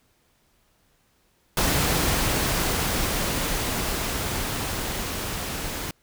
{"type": "noise with level ramp", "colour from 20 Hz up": "pink", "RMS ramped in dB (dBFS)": [-22, -31], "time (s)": [1.57, 5.91], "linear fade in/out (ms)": 2, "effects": ["pink hiss -65 dBFS RMS until 6.02 s"]}